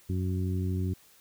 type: harmonic tone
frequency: 92.5 Hz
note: F#2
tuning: in tune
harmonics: 1 / 2 / 3 / 4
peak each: -28 / -34 / -38 / -40 dBFS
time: 0.09-0.94 s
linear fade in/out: 10 ms
effects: white hiss -59 dBFS RMS until 1.2 s